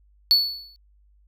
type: tone with exponential decay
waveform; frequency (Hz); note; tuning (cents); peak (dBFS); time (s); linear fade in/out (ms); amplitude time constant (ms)
triangle; 4435; C#8; 0; -10; 0.31-0.76; 0; 96
effects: added 50 Hz sine -55 dBFS peak until 1.27 s